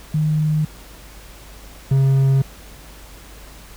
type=tone pair in turn; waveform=sine / triangle; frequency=153.8 / 135.21 Hz; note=D#3 / C#3; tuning=-20 / -43 cents; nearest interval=major second; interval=223 cents; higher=first; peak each=-15 / -10 dBFS; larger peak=second; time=0.14-0.65 / 1.91-2.42 s; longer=neither; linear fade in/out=5 ms; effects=added 50 Hz sine -41 dBFS peak until 3.76 s + pink hiss -43 dBFS RMS until 3.76 s